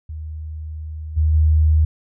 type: tone with level steps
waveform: sine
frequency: 77.78 Hz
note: D#2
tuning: in tune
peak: -27 / -13 / -11 dBFS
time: 0.09-1.85 s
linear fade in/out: 5 ms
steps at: 1.16 / 1.33 s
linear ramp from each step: 20 ms
effects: none